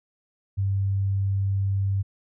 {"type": "tone", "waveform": "sine", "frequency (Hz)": 98, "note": "G2", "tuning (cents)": 0, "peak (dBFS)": -21, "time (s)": [0.57, 2.03], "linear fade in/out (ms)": 20, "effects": []}